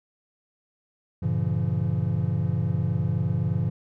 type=chord; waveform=triangle; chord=G diminished seventh; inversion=none; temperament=just; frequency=98 / 117.6 / 141.12 / 169.34 Hz; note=G2 / Bb2 / Db3 / Fb3; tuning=0 / +16 / +31 / +47 cents; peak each=-26 dBFS; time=1.22-3.7 s; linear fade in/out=10 ms; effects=none